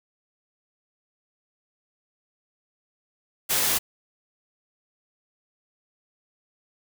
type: noise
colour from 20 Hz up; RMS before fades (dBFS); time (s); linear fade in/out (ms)
white; -23; 3.49-3.79; 20
effects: none